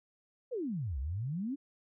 sine exponential two-way sweep, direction down then up, 540 to 61.74 to 294.7 Hz, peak -33 dBFS, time 0.51-1.56 s, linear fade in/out 20 ms, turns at 0.99 s, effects none

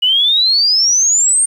sine exponential sweep, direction up, 2900 to 8870 Hz, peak -9 dBFS, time 0.02-1.46 s, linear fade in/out 10 ms, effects 7-bit

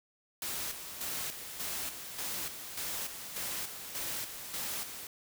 white noise with tremolo, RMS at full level -37 dBFS, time 0.42-5.07 s, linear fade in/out 2 ms, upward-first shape square, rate 1.7 Hz, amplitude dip 55%, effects none

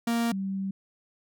45% pulse / sine tone pair in turn, 233.1 / 193.53 Hz, A#3 / G3, 0 / -22 cents, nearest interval minor third, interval 322 cents, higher first, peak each -24 / -28 dBFS, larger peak first, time 0.07-0.32 / 0.32-0.71 s, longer second, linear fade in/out 5 ms, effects none

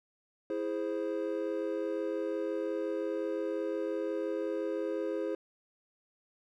triangle chord, E augmented, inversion none, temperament equal, 329.6 / 415.3 / 523.3 Hz, E4 / G#4 / B#4, 0 / 0 / 0 cents, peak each -34 dBFS, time 0.5-5.35 s, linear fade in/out 2 ms, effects none

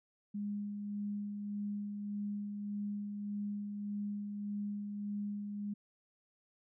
sine tone with tremolo, 205.1 Hz, G#3, 21 cents flat, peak -35 dBFS, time 0.34-5.74 s, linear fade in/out 10 ms, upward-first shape sine, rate 1.7 Hz, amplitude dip 35%, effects none

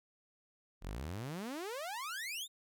sawtooth exponential sweep, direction up, 38.89 to 3772 Hz, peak -36 dBFS, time 0.81-2.48 s, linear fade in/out 50 ms, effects none

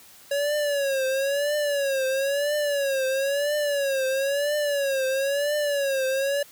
square tone with vibrato, 559 Hz, C#5, 14 cents sharp, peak -23 dBFS, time 0.31-6.43 s, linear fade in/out 5 ms, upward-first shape triangle, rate 1 Hz, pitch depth 120 cents each way, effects white hiss -50 dBFS RMS until 6.51 s

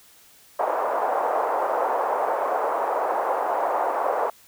white band-pass noise, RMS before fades -24 dBFS, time 0.59-4.3 s, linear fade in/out 5 ms, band 500 to 950 Hz, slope 24 dB/octave, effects white hiss -53 dBFS RMS until 4.47 s

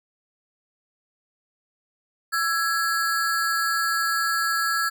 square ring-modulated tone, 1501 Hz, F#6, 24 cents sharp, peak -19 dBFS, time 2.32-4.9 s, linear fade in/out 20 ms, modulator 162 Hz, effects none

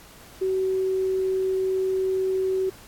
sine tone, 378.3 Hz, F#4, 38 cents sharp, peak -21 dBFS, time 0.41-2.7 s, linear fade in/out 10 ms, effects pink hiss -48 dBFS RMS until 2.87 s + AAC 64 kbps

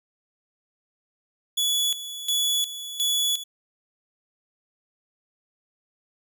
sawtooth tone with tremolo, 3412 Hz, G#7, 46 cents sharp, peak -18 dBFS, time 1.57-3.44 s, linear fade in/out 10 ms, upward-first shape square, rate 1.4 Hz, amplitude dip 75%, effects none

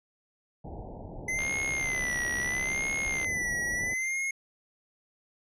pink low-pass noise, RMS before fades -41 dBFS, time 0.64-3.94 s, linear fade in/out 5 ms, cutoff 890 Hz, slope 96 dB/octave
square tone with vibrato, 2037 Hz, C7, 47 cents flat, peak -29 dBFS, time 1.28-4.31 s, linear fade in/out 5 ms, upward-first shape sine, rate 0.75 Hz, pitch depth 100 cents each way
click train, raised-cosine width 0.3 ms, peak -22 dBFS, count 124, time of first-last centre 1.39-3.245 s, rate 66.3 Hz
effects low-pass 10000 Hz 12 dB/octave

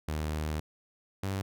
sawtooth tone pair in turn, 76.9 / 97.1 Hz, D#2 / G2, -20 / -16 cents, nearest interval major third, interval 404 cents, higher second, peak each -27 dBFS, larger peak neither, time 0.08-0.6 / 1.23-1.42 s, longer first, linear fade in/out 5 ms, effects none

